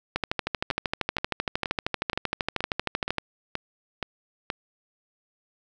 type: two click trains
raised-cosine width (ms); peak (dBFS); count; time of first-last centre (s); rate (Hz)
0.3; -9 / -12; 40 / 9; 0.16-3.183 / 0.71-4.501; 12.9 / 2.11
effects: none